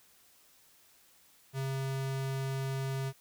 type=tone; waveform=square; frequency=134.5 Hz; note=C3; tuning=48 cents sharp; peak=-33 dBFS; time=1.53-3.13 s; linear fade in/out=50 ms; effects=white hiss -63 dBFS RMS until 3.2 s